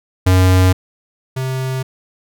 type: tone pair in turn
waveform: square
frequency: 92.5 / 130.81 Hz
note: F#2 / C3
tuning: 0 / 0 cents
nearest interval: tritone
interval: 600 cents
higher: second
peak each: -9 / -19 dBFS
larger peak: first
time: 0.26-0.73 / 1.36-1.83 s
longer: neither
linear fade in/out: 10 ms
effects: none